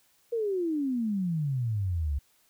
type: exponential sweep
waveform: sine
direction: down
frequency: 479.5 to 67.1 Hz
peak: -26 dBFS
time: 0.32-2.19 s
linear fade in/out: 10 ms
effects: white hiss -66 dBFS RMS until 2.49 s